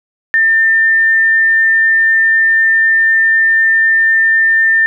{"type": "tone", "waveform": "sine", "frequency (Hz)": 1798, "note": "A6", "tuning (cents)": 37, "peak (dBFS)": -7, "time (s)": [0.34, 4.86], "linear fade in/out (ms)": 0, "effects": []}